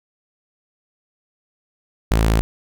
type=tone; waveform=sawtooth; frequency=55 Hz; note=A1; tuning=in tune; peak=-10 dBFS; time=2.11-2.41 s; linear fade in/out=0 ms; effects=none